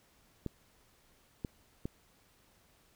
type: clicks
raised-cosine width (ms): 3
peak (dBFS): -23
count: 3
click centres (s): 0.463 / 1.448 / 1.855
effects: pink hiss -67 dBFS RMS until 2.95 s